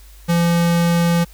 square tone, 170.6 Hz, F3, 40 cents flat, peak -14 dBFS, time 0.28-1.25 s, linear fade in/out 20 ms, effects added 50 Hz sine -40 dBFS peak until 1.33 s + white hiss -49 dBFS RMS until 1.33 s

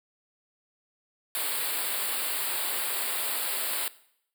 white band-stop noise, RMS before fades -30 dBFS, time 1.35-3.88 s, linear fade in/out 0 ms, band 4800 to 7700 Hz, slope 96 dB/octave, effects noise-tail reverb RT60 0.7 s tail -19 dB re dry + high-pass 400 Hz 12 dB/octave

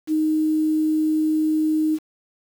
sine tone with quantisation, 311.1 Hz, D#4, in tune, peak -17 dBFS, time 0.07-1.99 s, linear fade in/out 50 ms, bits 7, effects none

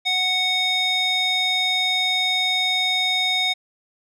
square tone with band-pass filter, 740 Hz, F#5, in tune, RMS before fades -21 dBFS, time 0.05-3.54 s, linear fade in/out 20 ms, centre 3200 Hz, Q 8.7, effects none

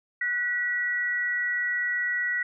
sine tone pair together, 1480 / 1935.8 Hz, F#6 / B6, 0 / -35 cents, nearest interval perfect fourth, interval 465 cents, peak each -32 / -25 dBFS, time 0.21-2.43 s, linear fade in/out 5 ms, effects none

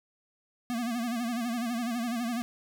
square tone with vibrato, 236.3 Hz, A#3, 24 cents sharp, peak -30 dBFS, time 0.7-2.42 s, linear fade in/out 0 ms, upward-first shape sine, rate 12 Hz, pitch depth 88 cents each way, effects none

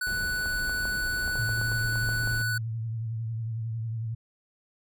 square tone, 1485 Hz, F#6, 6 cents sharp, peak -28 dBFS, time 0.01-2.58 s, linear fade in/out 5 ms
brown noise, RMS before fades -37 dBFS, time 0.07-2.42 s, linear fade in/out 0 ms
clicks, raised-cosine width 1 ms, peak -25 dBFS, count 11, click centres 0.458 / 0.695 / 0.854 / 1.278 / 1.356 / 1.492 / 1.614 / 1.718 / 1.957 / 2.09 / 2.274 s
sine tone with vibrato, 113 Hz, A2, 47 cents sharp, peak -29 dBFS, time 1.38-4.15 s, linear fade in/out 10 ms, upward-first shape triangle, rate 11 Hz, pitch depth 61 cents each way
effects none

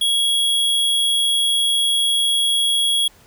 square tone, 3322 Hz, G#7, in tune, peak -16 dBFS, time 0.01-3.08 s, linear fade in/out 5 ms, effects pink hiss -51 dBFS RMS until 3.26 s

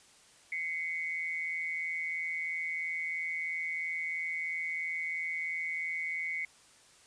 sine tone pair together, 2050 / 2213 Hz, C7 / C#7, -36 / -3 cents, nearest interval minor second, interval 133 cents, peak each -36 / -35 dBFS, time 0.52-6.45 s, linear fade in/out 2 ms, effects white hiss -60 dBFS RMS until 7.06 s + resampled to 22050 Hz

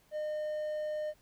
triangle tone, 609 Hz, D#5, 37 cents flat, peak -31 dBFS, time 0.11-1.14 s, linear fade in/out 50 ms, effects pink hiss -67 dBFS RMS until 1.21 s

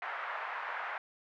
white band-pass noise, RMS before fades -39 dBFS, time 0.02-0.98 s, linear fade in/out 2 ms, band 700 to 1800 Hz, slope 24 dB/octave, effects none

